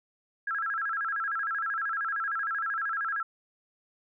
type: tone with vibrato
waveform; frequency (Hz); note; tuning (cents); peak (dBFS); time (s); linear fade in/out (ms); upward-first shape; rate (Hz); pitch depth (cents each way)
sine; 1480; F#6; 0; -28; 0.47-3.23; 5; square; 13; 180
effects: none